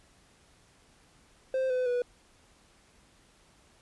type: tone with pitch steps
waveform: triangle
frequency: 523.3 / 506.1 / 489.4 Hz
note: C5 / B4 / B4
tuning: 0 / +42 / -16 cents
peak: -24 dBFS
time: 1.54-2.02 s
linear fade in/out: 2 ms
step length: 160 ms
effects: pink hiss -62 dBFS RMS until 3.81 s + resampled to 24000 Hz